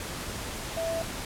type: tone in noise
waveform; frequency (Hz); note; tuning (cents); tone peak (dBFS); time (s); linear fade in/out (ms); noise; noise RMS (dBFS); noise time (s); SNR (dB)
sine; 659.3; E5; 0; -28; 0.77-1.02; 2; pink; -36; 0-1.25; +5
effects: low-pass 12000 Hz 12 dB/octave